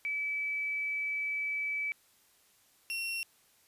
sine / 35% pulse tone pair in turn, 2300 / 2728 Hz, D7 / F7, -37 / -41 cents, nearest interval minor third, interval 296 cents, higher second, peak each -31 / -32 dBFS, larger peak first, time 0.05-1.92 / 2.9-3.23 s, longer first, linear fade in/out 0 ms, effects white hiss -66 dBFS RMS until 3.67 s + resampled to 32000 Hz

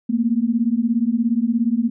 sine beating tone pair, 224.1 / 241.1 Hz, A3 / B3, +32 / -41 cents, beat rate 17 Hz, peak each -19 dBFS, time 0.09-1.9 s, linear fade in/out 10 ms, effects none

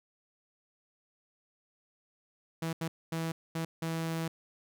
sawtooth tone bursts at uneven times, 163.5 Hz, E3, 14 cents flat, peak -28 dBFS, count 5, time 2.62-2.73 / 2.81-2.88 / 3.12-3.32 / 3.55-3.65 / 3.82-4.28 s, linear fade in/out 5 ms, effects none

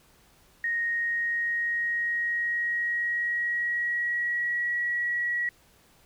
sine tone with pitch glide, 1864.7 to 1921.6 Hz, A#6 to B6, 0 to -48 cents, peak -25 dBFS, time 0.64-5.49 s, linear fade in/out 2 ms, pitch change +52 cents, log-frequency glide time 0.82-4.73 s, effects pink hiss -60 dBFS RMS until 6.05 s

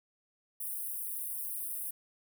white high-pass noise, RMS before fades -38 dBFS, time 0.6-1.91 s, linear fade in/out 5 ms, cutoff 8900 Hz, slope 96 dB/octave, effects none

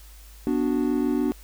triangle chord, B minor, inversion none, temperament equal, 246.9 / 293.7 / 370 Hz, B3 / D4 / F#4, 0 / 0 / 0 cents, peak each -23 / -22 / -26 dBFS, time 0.47-1.32 s, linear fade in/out 0 ms, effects added 51 Hz sine -44 dBFS peak until 1.43 s + white hiss -52 dBFS RMS until 1.43 s

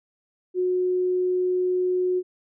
sine tone, 364.7 Hz, F#4, 25 cents flat, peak -20 dBFS, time 0.54-2.23 s, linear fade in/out 50 ms, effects none

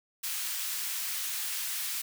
white high-pass noise, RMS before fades -34 dBFS, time 0.23-2.02 s, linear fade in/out 10 ms, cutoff 1500 Hz, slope 12 dB/octave, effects none

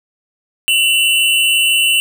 square tone pair together, 2724 / 2950 Hz, F7 / F#7, -44 / -6 cents, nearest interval minor second, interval 138 cents, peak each -14 dBFS, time 0.68-2 s, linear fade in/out 0 ms, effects none

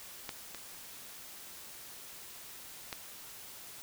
clicks, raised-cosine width 0.2 ms, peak -20 / -26 / -20 dBFS, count 3, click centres 0.292 / 0.547 / 2.928 s, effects white hiss -49 dBFS RMS until 3.82 s

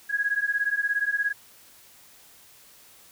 sine beating tone pair, 1649 / 1666 Hz, G#6 / G#6, -13 / +5 cents, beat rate 17 Hz, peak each -26 dBFS, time 0.09-1.33 s, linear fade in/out 20 ms, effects white hiss -53 dBFS RMS until 3.11 s

